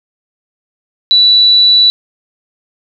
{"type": "tone", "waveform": "sine", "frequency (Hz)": 3951, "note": "B7", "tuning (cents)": 0, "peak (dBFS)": -4, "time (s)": [1.11, 1.9], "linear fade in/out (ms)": 0, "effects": []}